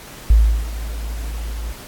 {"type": "tone with ADSR envelope", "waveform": "sine", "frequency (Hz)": 54.6, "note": "A1", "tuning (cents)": -13, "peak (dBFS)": -6, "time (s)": [0.3, 1.74], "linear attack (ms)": 4, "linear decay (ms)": 330, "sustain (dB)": -17, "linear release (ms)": 30, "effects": ["pink hiss -38 dBFS RMS until 1.87 s", "AAC 64 kbps"]}